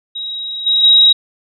sine tone with level steps, 3819 Hz, A#7, 41 cents sharp, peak -21 / -10 / -5 dBFS, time 0.15-1.13 s, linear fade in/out 10 ms, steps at 0.66 / 0.83 s, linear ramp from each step 10 ms, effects none

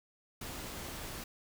pink noise, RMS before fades -43 dBFS, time 0.41-1.24 s, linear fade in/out 5 ms, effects none

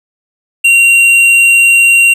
triangle tone with hard clipping, 2756 Hz, F7, 24 cents flat, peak -5 dBFS, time 0.64-2.14 s, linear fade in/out 10 ms, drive 11 dB, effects none

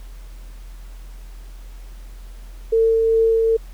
sine tone with tremolo, 450.8 Hz, A4, 42 cents sharp, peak -12 dBFS, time 2.72-3.57 s, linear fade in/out 10 ms, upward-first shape triangle, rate 2.5 Hz, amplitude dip 25%, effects added 42 Hz sine -34 dBFS peak until 3.73 s + pink hiss -51 dBFS RMS until 3.73 s

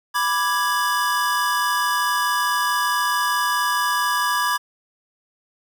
square chord, G# diminished, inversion first, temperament equal, 987.8 / 1174.7 / 1661.2 Hz, B5 / D6 / G#6, 0 / 0 / 0 cents, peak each -24 dBFS, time 0.14-4.58 s, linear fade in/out 20 ms, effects none

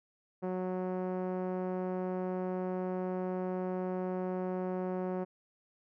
5% pulse tone with low-pass filter, 184 Hz, F#3, 9 cents flat, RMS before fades -35 dBFS, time 0.42-5.25 s, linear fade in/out 20 ms, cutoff 470 Hz, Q 0.87, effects none

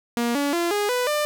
sawtooth tone with pitch steps, 236.8 / 284.9 / 342.7 / 412.3 / 496 / 596.7 Hz, A#3 / C#4 / F4 / G#4 / B4 / D5, +27 / +48 / -33 / -13 / +7 / +27 cents, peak -17 dBFS, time 0.17-1.25 s, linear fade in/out 0 ms, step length 180 ms, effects none

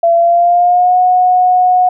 sine tone with pitch glide, 677 to 729.8 Hz, E5 to F#5, +46 to -24 cents, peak -6 dBFS, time 0.03-1.89 s, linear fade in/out 5 ms, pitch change +130 cents, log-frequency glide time 0.14-0.98 s, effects none

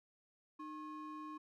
triangle ring-modulated tone, 694 Hz, F5, 11 cents flat, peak -40 dBFS, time 0.59-1.38 s, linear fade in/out 10 ms, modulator 388 Hz, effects none

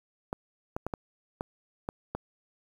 clicks, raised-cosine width 1 ms, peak -18 dBFS, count 7, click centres 0.329 / 0.765 / 0.866 / 0.938 / 1.409 / 1.889 / 2.15 s, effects 8-bit

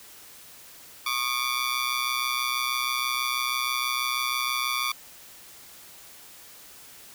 15% pulse ring-modulated tone, 1158 Hz, D6, 25 cents flat, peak -16 dBFS, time 1.06-4.92 s, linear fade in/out 5 ms, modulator 63.1 Hz, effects white hiss -48 dBFS RMS until 7.14 s

